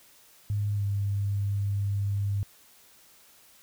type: tone with pitch glide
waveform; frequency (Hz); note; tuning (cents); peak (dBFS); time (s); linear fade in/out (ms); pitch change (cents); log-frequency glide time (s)
sine; 102.9 to 100.38; G#2 to G2; -16 to +42; -25; 0.5-2.43; 0; -42; 0.74-0.84
effects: white hiss -57 dBFS RMS until 3.62 s